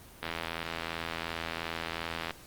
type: click train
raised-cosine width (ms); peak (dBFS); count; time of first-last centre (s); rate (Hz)
0.3; -17; 173; 0.23-2.307; 82.8
effects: pink hiss -52 dBFS RMS until 2.46 s + Opus 24 kbps